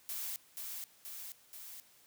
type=noise with echo; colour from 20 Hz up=blue; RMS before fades=-40 dBFS; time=0.09-0.36 s; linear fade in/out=0 ms; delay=480 ms; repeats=3; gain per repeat=-3 dB; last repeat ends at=1.8 s; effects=white hiss -64 dBFS RMS until 2.06 s + high-pass 60 Hz 12 dB/octave